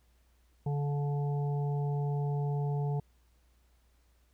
harmonic tone with a mistuned harmonic, 143.7 Hz, D3, 37 cents flat, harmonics 1 / 3 / 5 / 6, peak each -29 / -40 / -44 / -46 dBFS, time 0.66-3 s, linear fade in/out 5 ms, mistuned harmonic 6, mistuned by +16 cents, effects added 60 Hz sine -64 dBFS peak until 4.33 s + pink hiss -73 dBFS RMS until 4.33 s

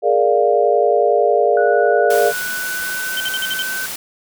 sine chord, Bb dominant seventh, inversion third, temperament equal, 415.3 / 466.2 / 587.3 / 698.5 Hz, Ab4 / Bb4 / D5 / F5, 0 / 0 / 0 / 0 cents, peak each -17 dBFS, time 0.02-2.33 s, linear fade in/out 50 ms
sine tone with pitch glide, 1471 to 1523.8 Hz, F#6 to G6, -11 to -49 cents, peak -22 dBFS, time 1.57-3.86 s, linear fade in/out 2 ms, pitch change +62 cents, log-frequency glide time 2.16-3.37 s
white high-pass noise, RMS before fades -27 dBFS, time 2.1-3.96 s, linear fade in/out 5 ms, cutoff 100 Hz, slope 12 dB/octave
sine tone bursts, 3099 Hz, G7, 21 cents flat, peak -20 dBFS, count 6, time 3.17-3.621 s, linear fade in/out 0 ms, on 31 ms, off 53 ms
effects none

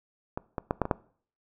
clicks, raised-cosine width 1 ms, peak -17 / -16 / -11 / -10 / -17 / -9 dBFS, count 6, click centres 0.375 / 0.582 / 0.709 / 0.817 / 0.854 / 0.912 s, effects noise-tail reverb RT60 0.5 s tail -21 dB re dry

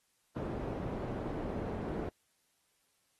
white low-pass noise, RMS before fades -38 dBFS, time 0.36-2.09 s, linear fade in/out 2 ms, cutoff 430 Hz, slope 12 dB/octave, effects white hiss -75 dBFS RMS until 3.19 s + AAC 32 kbps

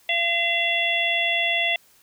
harmonic tone, 682 Hz, F5, 41 cents flat, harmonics 1 / 3 / 4 / 5, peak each -28 / -24 / -24 / -26 dBFS, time 0.09-1.76 s, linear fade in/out 2 ms, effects white hiss -57 dBFS RMS until 2.02 s

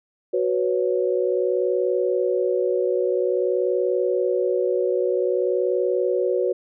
sine chord, F# suspended fourth, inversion none, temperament equal, 370 / 493.9 / 554.4 Hz, F#4 / B4 / C#5, 0 / 0 / 0 cents, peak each -22 / -23 / -25 dBFS, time 0.33-6.53 s, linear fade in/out 10 ms, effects none

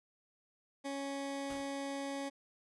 20% pulse tone, 277.2 Hz, C#4, in tune, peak -33 dBFS, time 0.84-2.3 s, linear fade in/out 20 ms
pink noise with exponential decay, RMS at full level -47 dBFS, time 1.5-1.82 s, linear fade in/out 1 ms, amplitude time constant 69 ms
effects resampled to 24000 Hz

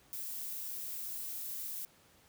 violet noise, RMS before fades -41 dBFS, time 0.13-1.85 s, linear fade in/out 0 ms, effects pink hiss -64 dBFS RMS until 2.28 s + high-pass 60 Hz 12 dB/octave

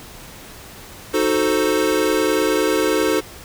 square chord, D# diminished seventh, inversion none, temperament equal, 311.1 / 370 / 440 / 523.3 Hz, D#4 / F#4 / A4 / C5, 0 / 0 / 0 / 0 cents, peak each -22 / -23 / -21 / -24 dBFS, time 1.13-3.21 s, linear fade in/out 20 ms, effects pink hiss -39 dBFS RMS until 3.44 s

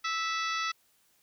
harmonic tone with a mistuned harmonic, 656 Hz, E5, 9 cents flat, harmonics 2 / 3 / 4 / 5 / 6 / 7 / 8 / 9, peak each -32 / -36 / -38 / -40 / -42 / -43 / -44 / -45 dBFS, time 0.04-0.72 s, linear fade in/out 10 ms, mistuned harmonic 5, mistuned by +54 cents, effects white hiss -68 dBFS RMS until 1.22 s

